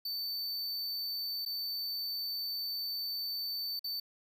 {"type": "tone with dropouts", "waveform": "square", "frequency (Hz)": 4545, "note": "C#8", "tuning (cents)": 42, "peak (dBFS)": -35, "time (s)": [0.05, 4], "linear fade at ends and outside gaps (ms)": 5, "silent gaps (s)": [[1.452, 1.46], [3.794, 3.842]], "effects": ["11-bit"]}